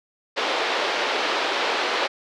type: band-pass noise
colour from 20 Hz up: pink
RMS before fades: -24 dBFS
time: 0.36-2.08 s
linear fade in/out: 20 ms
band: 390 to 4400 Hz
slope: 24 dB/octave
effects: none